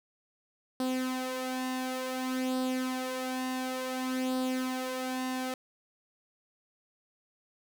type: tone with flanger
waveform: sawtooth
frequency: 257.2 Hz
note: C4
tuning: 30 cents flat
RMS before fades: -33 dBFS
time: 0.8-5.54 s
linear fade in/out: 2 ms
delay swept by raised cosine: 0.22 to 2.82 ms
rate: 0.56 Hz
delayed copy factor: +0.6
effects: none